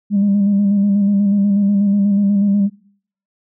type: tone with vibrato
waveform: sine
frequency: 201.3 Hz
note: G3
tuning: 46 cents sharp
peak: -10 dBFS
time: 0.1-2.7 s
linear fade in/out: 50 ms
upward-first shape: square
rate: 8.2 Hz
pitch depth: 32 cents each way
effects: noise-tail reverb RT60 0.6 s tail -22 dB re dry + tanh soft clip ceiling -8 dBFS